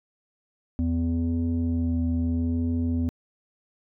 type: tone pair together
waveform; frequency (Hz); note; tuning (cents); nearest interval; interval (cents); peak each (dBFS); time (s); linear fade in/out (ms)
sine; 83.6 / 250; E2 / B3; +25 / +21; octave + perfect fifth; 1896; -23 / -23; 0.79-3.09; 0
effects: tanh soft clip ceiling -19 dBFS